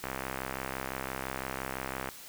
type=click train; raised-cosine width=0.5 ms; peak=-19 dBFS; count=136; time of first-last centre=0.04-2.089 s; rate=65.9 Hz; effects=white hiss -48 dBFS RMS until 2.28 s